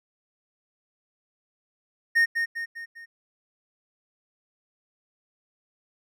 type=tone with echo; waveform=triangle; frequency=1846 Hz; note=A#6; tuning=17 cents flat; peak=-15 dBFS; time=2.15-2.26 s; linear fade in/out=20 ms; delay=200 ms; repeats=4; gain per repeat=-6 dB; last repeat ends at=3.06 s; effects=none